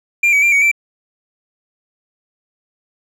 triangle tone with pitch steps, 2387 / 2272 / 2374 / 2245 / 2339 Hz, D7 / C#7 / D7 / C#7 / D7, +28 / +42 / +18 / +21 / -8 cents, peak -8 dBFS, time 0.23-0.715 s, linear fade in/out 5 ms, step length 97 ms, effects none

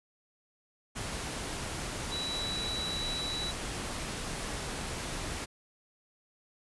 sine tone in noise, 3926 Hz, B7, 11 cents flat, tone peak -34 dBFS, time 2.11-3.52 s, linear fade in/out 20 ms, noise pink, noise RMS -37 dBFS, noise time 0.95-5.46 s, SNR 0 dB, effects resampled to 24000 Hz

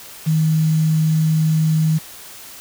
sine tone with quantisation, 157.8 Hz, D#3, 25 cents sharp, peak -13 dBFS, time 0.26-1.99 s, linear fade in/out 20 ms, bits 6, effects white hiss -38 dBFS RMS until 2.6 s

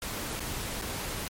pink noise with dropouts, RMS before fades -35 dBFS, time 0.02-1.28 s, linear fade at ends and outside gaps 2 ms, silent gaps 0.397-0.403 / 0.815-0.82 s, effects MP3 64 kbps

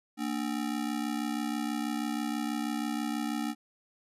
square ring-modulated tone, 261.6 Hz, C4, in tune, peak -28 dBFS, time 0.17-3.55 s, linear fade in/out 50 ms, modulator 33.1 Hz, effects resampled to 32000 Hz

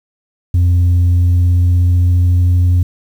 sine tone with pitch glide, 88.1 to 88.82 Hz, F2 to F2, +16 to +30 cents, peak -5 dBFS, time 0.54-2.83 s, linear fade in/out 5 ms, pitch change +14 cents, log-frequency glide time 1.11-2.54 s, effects tanh soft clip ceiling -7 dBFS + 7-bit

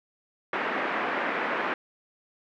white band-pass noise, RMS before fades -29 dBFS, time 0.53-1.74 s, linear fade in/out 2 ms, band 230 to 2000 Hz, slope 24 dB/octave, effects none

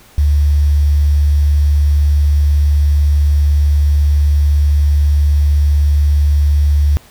sine tone with quantisation, 73 Hz, D2, 10 cents flat, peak -8 dBFS, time 0.18-6.97 s, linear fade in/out 0 ms, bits 6, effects pink hiss -44 dBFS RMS until 7.1 s

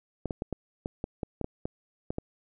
clicks, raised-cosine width 2 ms, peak -18 dBFS, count 12, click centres 0.257 / 0.308 / 0.421 / 0.527 / 0.859 / 1.041 / 1.232 / 1.413 / 1.444 / 1.655 / 2.105 / 2.184 s, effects none

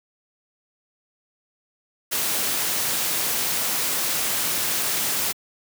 white noise, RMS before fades -24 dBFS, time 2.11-5.33 s, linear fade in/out 20 ms, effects high-pass 100 Hz 12 dB/octave

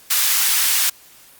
white high-pass noise, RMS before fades -17 dBFS, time 0.1-0.9 s, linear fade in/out 10 ms, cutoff 1300 Hz, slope 12 dB/octave, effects white hiss -47 dBFS RMS until 1.39 s + Opus 48 kbps

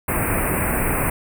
pink band-stop noise, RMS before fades -21 dBFS, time 0.08-1.1 s, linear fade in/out 5 ms, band 2600 to 8400 Hz, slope 96 dB/octave, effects none

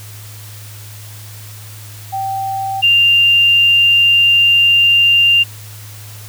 sine tone pair in turn, 777 / 2791 Hz, G5 / F7, -16 / -2 cents, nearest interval octave + minor seventh, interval 2214 cents, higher second, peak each -17 / -7 dBFS, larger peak second, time 2.12-2.82 / 2.82-5.44 s, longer second, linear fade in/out 20 ms, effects added 105 Hz sine -32 dBFS peak until 6.28 s + white hiss -37 dBFS RMS until 6.28 s

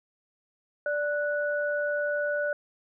sine tone pair together, 586.6 / 1476 Hz, D5 / F#6, -2 / -5 cents, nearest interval octave + major third, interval 1597 cents, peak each -27 / -30 dBFS, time 0.86-2.53 s, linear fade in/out 2 ms, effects none

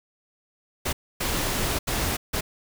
pink noise bursts at uneven times, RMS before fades -26 dBFS, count 4, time 0.85-0.93 / 1.2-1.79 / 1.87-2.17 / 2.33-2.41 s, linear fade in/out 10 ms, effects none

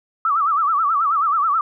sine tone with vibrato, 1231 Hz, D#6, 19 cents flat, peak -15 dBFS, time 0.25-1.61 s, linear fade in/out 2 ms, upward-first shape sine, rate 9.3 Hz, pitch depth 160 cents each way, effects none

